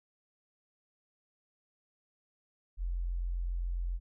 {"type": "tone", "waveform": "sine", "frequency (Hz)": 43.71, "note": "F1", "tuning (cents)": 2, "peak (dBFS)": -31, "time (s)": [2.77, 4], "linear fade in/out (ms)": 50, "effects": []}